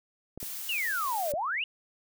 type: clicks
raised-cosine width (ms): 2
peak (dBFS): -27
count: 3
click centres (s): 0.376 / 0.429 / 1.338
type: noise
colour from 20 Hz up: blue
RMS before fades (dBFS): -38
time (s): 0.4-1.32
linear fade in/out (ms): 2
type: exponential two-way sweep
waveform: sine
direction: down then up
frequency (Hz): 2960 to 554.4 to 2960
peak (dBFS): -28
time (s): 0.69-1.64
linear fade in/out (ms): 2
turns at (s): 1.33
effects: none